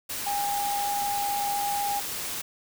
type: tone in noise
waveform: sine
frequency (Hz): 812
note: G#5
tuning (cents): -39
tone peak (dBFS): -26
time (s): 0.26-2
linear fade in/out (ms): 10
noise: white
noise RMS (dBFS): -33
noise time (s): 0.09-2.42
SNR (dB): +4
effects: none